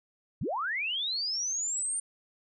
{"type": "linear sweep", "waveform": "sine", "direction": "up", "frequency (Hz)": [77.78, 9020], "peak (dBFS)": -29, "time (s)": [0.41, 2], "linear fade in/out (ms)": 5, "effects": []}